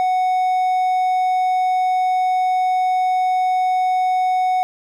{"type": "tone", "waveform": "triangle", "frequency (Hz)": 740, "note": "F#5", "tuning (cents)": 0, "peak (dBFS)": -13, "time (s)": [0, 4.63], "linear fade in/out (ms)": 0, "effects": []}